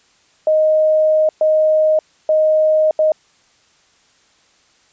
sine tone bursts at uneven times, 622.3 Hz, D#5, in tune, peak -10 dBFS, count 4, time 0.47-1.29 / 1.41-1.99 / 2.29-2.91 / 2.99-3.12 s, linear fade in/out 2 ms, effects white hiss -55 dBFS RMS until 4.92 s + resampled to 16000 Hz

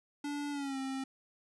square tone with pitch glide, 289.4 to 266.9 Hz, D4 to C4, -25 to +35 cents, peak -36 dBFS, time 0.24-1.04 s, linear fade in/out 5 ms, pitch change -140 cents, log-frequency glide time 0.51-0.78 s, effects resampled to 24000 Hz + 12-bit

